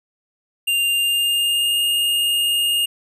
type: tone with pitch glide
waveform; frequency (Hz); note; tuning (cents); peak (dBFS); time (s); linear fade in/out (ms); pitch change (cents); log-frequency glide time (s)
square; 2794 to 2836; F7 to F7; 0 to +26; -17; 0.67-2.86; 10; +26; 0.88-1.8
effects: none